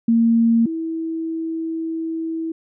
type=tone pair in turn; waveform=sine; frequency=230 / 325.3 Hz; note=A#3 / E4; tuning=-23 / -23 cents; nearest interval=tritone; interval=600 cents; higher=second; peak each=-12 / -22 dBFS; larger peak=first; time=0.08-0.66 / 0.66-2.52 s; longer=second; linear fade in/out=5 ms; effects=none